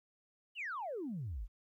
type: exponential sweep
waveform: sine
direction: down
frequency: 3083 to 39.44 Hz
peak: -37 dBFS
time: 0.55-1.48 s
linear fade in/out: 50 ms
effects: tanh soft clip ceiling -34 dBFS + 13-bit